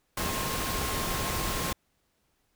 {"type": "tone in noise", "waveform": "sine", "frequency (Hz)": 1068, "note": "C6", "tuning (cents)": 35, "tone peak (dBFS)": -37, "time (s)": [0.17, 1.73], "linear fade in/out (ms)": 5, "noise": "pink", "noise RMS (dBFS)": -31, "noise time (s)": [0.17, 1.73], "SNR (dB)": -9, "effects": ["pink hiss -73 dBFS RMS until 2.55 s"]}